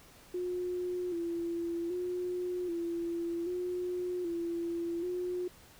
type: tone with vibrato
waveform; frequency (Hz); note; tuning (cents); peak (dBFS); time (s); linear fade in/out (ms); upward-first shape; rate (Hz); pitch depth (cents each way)
sine; 349.2; F4; 0; -32; 0.34-5.48; 5; square; 0.64; 49
effects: pink hiss -57 dBFS RMS until 5.79 s